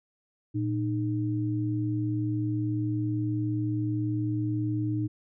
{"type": "tone pair together", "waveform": "sine", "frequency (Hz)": [114.92, 306.8], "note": ["A#2", "D#4"], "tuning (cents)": [-24, -24], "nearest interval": "octave + perfect fourth", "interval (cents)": 1700, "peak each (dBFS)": [-28, -29], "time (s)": [0.54, 5.08], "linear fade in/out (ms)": 20, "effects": []}